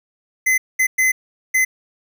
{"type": "tone bursts at uneven times", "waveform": "square", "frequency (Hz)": 2042, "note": "C7", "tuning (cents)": -43, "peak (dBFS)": -14, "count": 4, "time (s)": [[0.46, 0.58], [0.79, 0.87], [0.98, 1.12], [1.54, 1.65]], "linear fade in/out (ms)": 10, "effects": []}